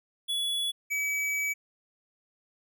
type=tone pair in turn; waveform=square; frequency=3400 / 2285 Hz; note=G#7 / D7; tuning=+40 / -48 cents; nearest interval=perfect fifth; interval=688 cents; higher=first; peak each=-28 dBFS; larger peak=neither; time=0.28-0.72 / 0.9-1.54 s; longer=second; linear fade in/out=20 ms; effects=none